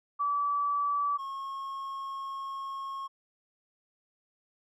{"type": "tone pair in turn", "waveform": ["sine", "triangle"], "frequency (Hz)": [1152, 1087.3], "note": ["D6", "C#6"], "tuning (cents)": [-34, -34], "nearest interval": "minor second", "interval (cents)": 100, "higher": "first", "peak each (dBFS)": [-26, -33], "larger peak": "first", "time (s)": [[0.19, 1.18], [1.18, 3.08]], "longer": "second", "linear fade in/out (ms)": 20, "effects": []}